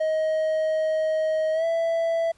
triangle tone with pitch glide, 629 to 662.6 Hz, D#5 to E5, +19 to +9 cents, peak -19 dBFS, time 0-2.32 s, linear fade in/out 10 ms, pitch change +90 cents, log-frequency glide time 1.53-1.65 s, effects pink hiss -61 dBFS RMS until 2.37 s + resampled to 24000 Hz

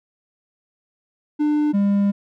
triangle tone pair in turn, 298.7 / 200.9 Hz, D4 / G3, +29 / +43 cents, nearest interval perfect fifth, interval 686 cents, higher first, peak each -14 / -13 dBFS, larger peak second, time 1.39-1.73 / 1.73-2.12 s, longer second, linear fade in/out 20 ms, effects none

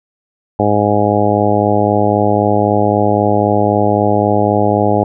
harmonic tone, 103.83 Hz, G#2, in tune, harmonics 1 / 2 / 3 / 4 / 5 / 6 / 7 / 8, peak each -18 / -18 / -18 / -18 / -18 / -18 / -18 / -18 dBFS, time 0.59-5.04 s, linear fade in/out 5 ms, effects none

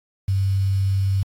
sine tone with quantisation, 97 Hz, G2, 18 cents flat, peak -17 dBFS, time 0.28-1.23 s, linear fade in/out 5 ms, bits 7, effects AAC 48 kbps

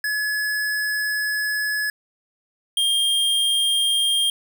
square tone pair in turn, 1701 / 3211 Hz, G#6 / G7, +41 / +41 cents, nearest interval major seventh, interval 1100 cents, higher second, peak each -22 / -18 dBFS, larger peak second, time 0.04-1.9 / 2.77-4.3 s, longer first, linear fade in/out 2 ms, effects none

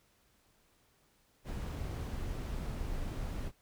brown noise, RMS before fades -38 dBFS, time 1.44-3.52 s, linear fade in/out 50 ms, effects pink hiss -70 dBFS RMS until 3.61 s

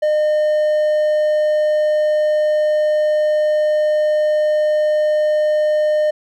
triangle tone, 608 Hz, D#5, 40 cents flat, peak -11 dBFS, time 0.02-6.11 s, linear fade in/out 10 ms, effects none

